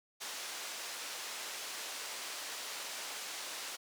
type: band-pass noise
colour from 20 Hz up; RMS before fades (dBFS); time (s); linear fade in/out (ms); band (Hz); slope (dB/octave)
white; -43; 0.2-3.77; 20; 430 to 6900; 12
effects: none